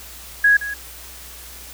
sine tone with echo, 1661.2 Hz, G#6, in tune, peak -10 dBFS, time 0.44-0.57 s, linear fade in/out 5 ms, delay 170 ms, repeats 1, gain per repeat -14 dB, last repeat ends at 0.74 s, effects added 60 Hz sine -43 dBFS peak until 1.73 s + white hiss -39 dBFS RMS until 1.73 s

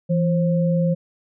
sine tone pair together, 167.4 / 531.5 Hz, E3 / C5, +27 / +27 cents, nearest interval octave + minor sixth, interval 2000 cents, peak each -17 / -23 dBFS, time 0.09-0.95 s, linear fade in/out 20 ms, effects none

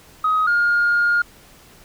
sine tone pair in turn, 1261 / 1418.9 Hz, D#6 / F6, +23 / +27 cents, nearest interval major second, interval 204 cents, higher second, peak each -14 / -13 dBFS, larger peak second, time 0.24-0.47 / 0.47-1.22 s, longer second, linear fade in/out 5 ms, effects tanh soft clip ceiling -11 dBFS + pink hiss -48 dBFS RMS until 1.84 s

